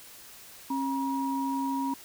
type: tone pair together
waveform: sine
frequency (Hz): 270 / 955.5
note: C#4 / A#5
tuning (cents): -45 / +43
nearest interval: octave + minor seventh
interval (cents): 2188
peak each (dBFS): -29 / -31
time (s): 0.7-1.94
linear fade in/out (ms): 5
effects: white hiss -49 dBFS RMS until 2.04 s